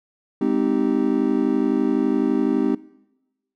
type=chord; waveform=triangle; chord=Ab major seventh; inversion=none; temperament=just; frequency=207.7 / 259.6 / 311.5 / 389.3 Hz; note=Ab3 / C4 / Eb4 / G4; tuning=0 / -13 / +2 / -12 cents; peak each=-23 / -19 / -21 / -23 dBFS; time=0.41-2.75 s; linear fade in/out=5 ms; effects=noise-tail reverb RT60 1.0 s tail -21 dB re dry